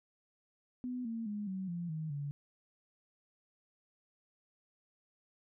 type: tone with pitch steps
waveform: sine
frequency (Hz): 249.7 / 227.7 / 207.6 / 189.24 / 172.53 / 157.3 / 143.41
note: B3 / A#3 / G#3 / F#3 / F3 / D#3 / D3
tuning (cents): +19 / -40 / 0 / +39 / -21 / +19 / -41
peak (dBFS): -36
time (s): 0.84-2.31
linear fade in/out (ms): 0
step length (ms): 210
effects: none